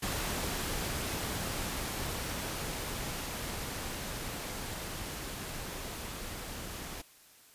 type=noise with level ramp; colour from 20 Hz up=pink; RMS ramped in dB=-34 to -42 dBFS; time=0.02-7.02 s; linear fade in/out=10 ms; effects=white hiss -59 dBFS RMS until 7.54 s + resampled to 32000 Hz